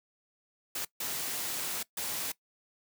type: noise bursts at uneven times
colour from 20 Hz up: white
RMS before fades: -35 dBFS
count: 3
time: 0.75-0.85 / 1-1.83 / 1.97-2.32 s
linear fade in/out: 5 ms
effects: noise-tail reverb RT60 0.1 s tail -20 dB re dry + high-pass 100 Hz 12 dB/octave